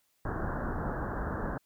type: low-pass noise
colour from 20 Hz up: pink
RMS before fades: -34 dBFS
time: 0.25-1.58 s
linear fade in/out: 5 ms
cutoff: 1700 Hz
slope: 96 dB/octave
effects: white hiss -73 dBFS RMS until 1.65 s